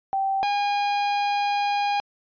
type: tone pair in turn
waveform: sine / 45% pulse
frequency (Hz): 778 / 815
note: G5 / G#5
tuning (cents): -13 / -33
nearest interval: minor second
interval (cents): 80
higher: second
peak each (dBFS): -21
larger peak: neither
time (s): 0.13-0.43 / 0.43-2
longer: second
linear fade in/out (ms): 0
effects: resampled to 11025 Hz